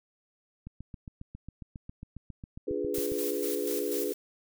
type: click train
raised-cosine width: 5 ms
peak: -29 dBFS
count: 19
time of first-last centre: 0.67-3.119 s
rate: 7.35 Hz
type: chord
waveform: sine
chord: D diminished seventh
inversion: none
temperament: equal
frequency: 293.7 / 349.2 / 415.3 / 493.9 Hz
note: D4 / F4 / Ab4 / Cb5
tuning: 0 / 0 / 0 / 0 cents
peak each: -36 / -36 / -32 / -35 dBFS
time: 2.67-4.13 s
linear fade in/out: 10 ms
type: noise with tremolo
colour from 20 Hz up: blue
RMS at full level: -36 dBFS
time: 2.94-4.14 s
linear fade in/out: 5 ms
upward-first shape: square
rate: 4.1 Hz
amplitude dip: 50%
effects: none